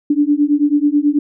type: beating tone pair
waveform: sine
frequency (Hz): 287.7 / 296.9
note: D4 / D4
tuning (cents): -36 / +19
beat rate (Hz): 9.2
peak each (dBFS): -14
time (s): 0.1-1.19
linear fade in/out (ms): 5
effects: none